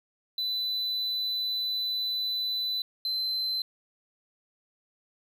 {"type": "tone pair in turn", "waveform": "triangle", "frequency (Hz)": [3998, 4073], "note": ["B7", "C8"], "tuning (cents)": [20, -47], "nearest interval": "unison", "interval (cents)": 33, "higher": "second", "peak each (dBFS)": -26, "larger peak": "neither", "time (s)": [[0.38, 2.82], [3.05, 3.62]], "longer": "first", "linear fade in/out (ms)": 2, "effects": []}